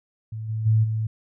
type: tone with level steps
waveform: sine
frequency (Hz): 110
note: A2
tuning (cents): 0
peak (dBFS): -29 / -24 / -15 / -22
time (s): 0.32-1.07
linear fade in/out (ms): 5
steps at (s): 0.48 / 0.65 / 0.83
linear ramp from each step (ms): 20
effects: none